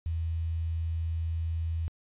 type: tone with quantisation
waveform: sine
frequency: 82.1 Hz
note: E2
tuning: 6 cents flat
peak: -28 dBFS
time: 0.06-1.88 s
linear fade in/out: 0 ms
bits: 9
effects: resampled to 8000 Hz